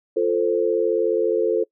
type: chord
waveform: sine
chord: F major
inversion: none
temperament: equal with one note detuned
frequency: 349.2 / 444.1 / 523.3 Hz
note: F4 / A4 / C5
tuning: 0 / +16 / 0 cents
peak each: -23 / -19 / -24 dBFS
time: 0.16-1.64 s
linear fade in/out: 10 ms
effects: noise-tail reverb RT60 0.1 s tail -23 dB re dry